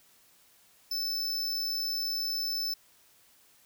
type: tone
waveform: square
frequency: 5274 Hz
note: E8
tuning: in tune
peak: -30 dBFS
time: 0.91-2.74 s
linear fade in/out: 5 ms
effects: white hiss -62 dBFS RMS until 3.65 s

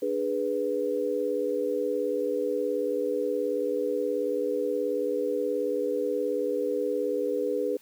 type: chord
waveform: sine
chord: G# diminished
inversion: second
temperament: equal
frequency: 293.7 / 415.3 / 493.9 Hz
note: D4 / G#4 / B4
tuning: 0 / 0 / 0 cents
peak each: -33 / -29 / -28 dBFS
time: 0.02-7.77 s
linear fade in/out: 5 ms
effects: white hiss -58 dBFS RMS until 7.81 s

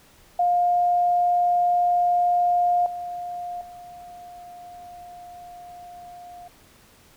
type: tone with level steps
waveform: sine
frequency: 707 Hz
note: F5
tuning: 21 cents sharp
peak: -17 / -29 / -39 dBFS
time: 0.39-6.48 s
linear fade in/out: 5 ms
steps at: 2.86 / 3.61 s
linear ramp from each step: 2 ms
effects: pink hiss -54 dBFS RMS until 7.16 s

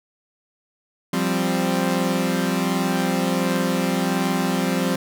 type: chord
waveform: sawtooth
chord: F suspended second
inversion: none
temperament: equal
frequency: 174.61 / 196 / 261.6 Hz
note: F3 / G3 / C4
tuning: 0 / 0 / 0 cents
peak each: -20 dBFS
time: 1.13-4.96 s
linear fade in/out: 5 ms
effects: none

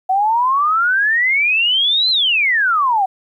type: exponential two-way sweep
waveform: sine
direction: up then down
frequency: 740 to 4168 to 740 Hz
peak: -12 dBFS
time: 0.09-3.06 s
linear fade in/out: 10 ms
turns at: 2.1 s
effects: 9-bit

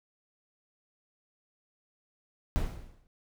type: noise with exponential decay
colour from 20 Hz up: brown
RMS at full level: -26 dBFS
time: 2.56-3.07 s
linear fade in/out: 0 ms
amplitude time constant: 110 ms
effects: none

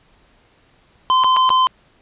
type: tone with dropouts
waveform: square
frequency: 1031 Hz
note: C6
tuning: 26 cents flat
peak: -12 dBFS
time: 1.1-1.67 s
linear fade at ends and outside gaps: 0 ms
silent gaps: 1.237-1.244 / 1.364-1.368 / 1.492-1.503 s
effects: pink hiss -55 dBFS RMS until 2.01 s + resampled to 8000 Hz

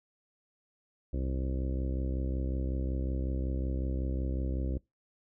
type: harmonic tone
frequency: 65.41 Hz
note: C2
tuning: in tune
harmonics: 1 / 2 / 3 / 4 / 5 / 6 / 7 / 8 / 9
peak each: -31 / -39 / -44 / -41 / -42 / -48 / -51 / -47 / -53 dBFS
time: 1.13-4.78 s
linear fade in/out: 5 ms
effects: noise-tail reverb RT60 0.2 s tail -23 dB re dry

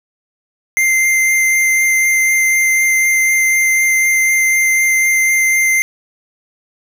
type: tone with vibrato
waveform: square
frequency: 2089 Hz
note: C7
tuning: 3 cents flat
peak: -11 dBFS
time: 0.77-5.82 s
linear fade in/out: 0 ms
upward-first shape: sine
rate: 4 Hz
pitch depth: 8 cents each way
effects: none

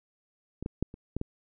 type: clicks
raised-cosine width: 3 ms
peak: -23 / -19 / -14 / -30 / -18 / -19 dBFS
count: 6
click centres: 0.626 / 0.661 / 0.826 / 0.941 / 1.166 / 1.214 s
effects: none

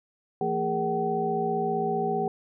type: tone cluster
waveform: sine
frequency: 167.8 / 225.9 / 408.5 / 463.7 / 758 Hz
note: E3 / A3 / G#4 / A#4 / F#5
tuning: +31 / +46 / -29 / -9 / +42 cents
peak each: -34 / -34 / -28 / -35 / -28 dBFS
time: 0.41-2.28 s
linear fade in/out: 2 ms
effects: none

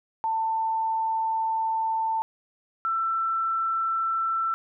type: tone pair in turn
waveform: sine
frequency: 892 / 1336.5 Hz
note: A5 / E6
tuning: +23 / +23 cents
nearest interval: perfect fifth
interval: 700 cents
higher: second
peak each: -23 dBFS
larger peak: neither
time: 0.24-2.22 / 2.85-4.54 s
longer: first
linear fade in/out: 0 ms
effects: none

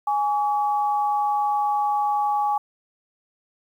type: tone pair together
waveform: sine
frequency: 830.6 / 1138 Hz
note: G#5 / C#6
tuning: 0 / +45 cents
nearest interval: perfect fourth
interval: 545 cents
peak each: -20 / -27 dBFS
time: 0.07-2.58 s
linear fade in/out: 5 ms
effects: 9-bit

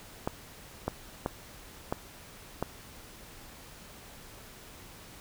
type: clicks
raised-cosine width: 1 ms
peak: -15 dBFS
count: 5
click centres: 0.275 / 0.88 / 1.261 / 1.925 / 2.626 s
effects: pink hiss -50 dBFS RMS until 5.2 s

